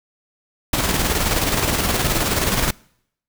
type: noise with tremolo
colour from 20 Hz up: pink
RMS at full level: -18 dBFS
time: 0.73-2.71 s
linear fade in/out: 5 ms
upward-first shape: square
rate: 19 Hz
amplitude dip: 40%
effects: noise-tail reverb RT60 0.7 s tail -25 dB re dry